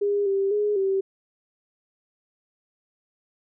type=tone with pitch steps; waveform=sine; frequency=406.6 / 392 / 416.1 / 387 Hz; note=G#4 / G4 / G#4 / G4; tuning=-37 / 0 / +3 / -22 cents; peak=-20 dBFS; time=0.01-1.01 s; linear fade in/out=10 ms; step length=250 ms; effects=none